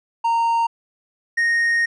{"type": "tone pair in turn", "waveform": "triangle", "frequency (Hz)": [924, 1859.2], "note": ["A#5", "A#6"], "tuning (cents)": [-16, -5], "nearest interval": "octave", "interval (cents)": 1211, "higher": "second", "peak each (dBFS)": -14, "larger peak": "neither", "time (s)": [[0.24, 0.67], [1.37, 1.86]], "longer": "second", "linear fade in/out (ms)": 10, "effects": ["resampled to 22050 Hz"]}